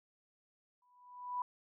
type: tone with exponential growth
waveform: sine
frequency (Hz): 987.8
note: B5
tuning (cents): 0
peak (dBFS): -32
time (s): 0.82-1.42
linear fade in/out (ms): 2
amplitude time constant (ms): 130
effects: none